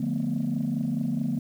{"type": "chord", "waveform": "sine", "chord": "B half-diminished seventh", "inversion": "first", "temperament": "just", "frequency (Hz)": [148.16, 177.8, 222.2, 246.9], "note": ["D3", "F3", "A3", "B3"], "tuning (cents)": [16, 31, 17, 0], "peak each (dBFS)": [-30, -32, -28, -28], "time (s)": [0, 1.39], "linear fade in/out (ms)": 5, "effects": ["tanh soft clip ceiling -19 dBFS", "9-bit"]}